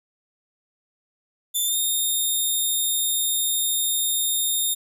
5% pulse tone with pitch glide, 3540 to 3673 Hz, A7 to A#7, +10 to -26 cents, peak -14 dBFS, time 1.54-4.75 s, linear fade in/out 20 ms, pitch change +64 cents, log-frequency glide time 1.65-1.76 s, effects none

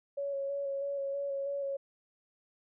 sine tone with vibrato, 557 Hz, C#5, 8 cents sharp, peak -32 dBFS, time 0.17-1.77 s, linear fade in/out 10 ms, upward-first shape square, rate 3.1 Hz, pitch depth 16 cents each way, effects none

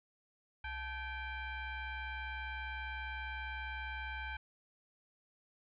sine tone with frequency modulation, 740 Hz, F#5, in tune, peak -39 dBFS, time 0.64-4.37 s, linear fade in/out 5 ms, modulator 805 Hz, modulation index 2.3, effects none

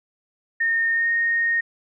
sine tone with pitch glide, 1832 to 1853.3 Hz, A#6 to A#6, -31 to -11 cents, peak -18 dBFS, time 0.6-1.61 s, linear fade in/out 10 ms, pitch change +20 cents, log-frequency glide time 0.93-1.09 s, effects none

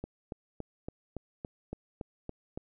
click train, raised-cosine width 2 ms, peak -24 dBFS, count 10, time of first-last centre 0.04-2.575 s, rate 3.55 Hz, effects none

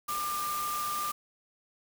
sine tone in noise, 1195 Hz, D6, 30 cents sharp, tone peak -31 dBFS, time 0.08-1.12 s, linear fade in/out 10 ms, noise white, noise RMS -38 dBFS, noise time 0.08-1.12 s, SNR +4 dB, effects none

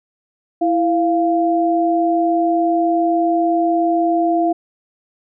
sine tone pair together, 331.3 / 694.7 Hz, E4 / F5, +9 / -9 cents, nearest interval octave + minor second, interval 1282 cents, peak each -16 dBFS, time 0.61-4.53 s, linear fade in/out 10 ms, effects none

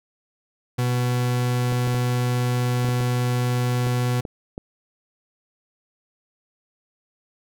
40% pulse tone, 123.47 Hz, B2, in tune, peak -19 dBFS, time 0.78-4.21 s, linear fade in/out 10 ms
clicks, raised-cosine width 2 ms, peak -18 dBFS, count 9, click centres 1.724 / 1.873 / 1.945 / 2.847 / 2.888 / 3.007 / 3.869 / 4.252 / 4.579 s
effects none

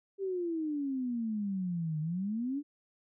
sine exponential two-way sweep, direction down then up, 397.8 to 151.2 to 299.2 Hz, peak -31 dBFS, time 0.18-2.63 s, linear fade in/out 50 ms, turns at 2 s, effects none

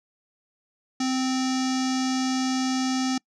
square tone with low-pass filter, 260 Hz, C4, 11 cents flat, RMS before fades -25 dBFS, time 1-3.18 s, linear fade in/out 5 ms, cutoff 5900 Hz, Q 4, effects noise-tail reverb RT60 0.1 s tail -26 dB re dry

